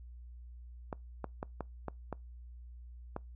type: clicks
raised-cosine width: 1 ms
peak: -23 dBFS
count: 7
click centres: 0.928 / 1.243 / 1.429 / 1.607 / 1.883 / 2.127 / 3.164 s
effects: noise-tail reverb RT60 0.2 s tail -25 dB re dry + added 60 Hz sine -47 dBFS peak until 3.35 s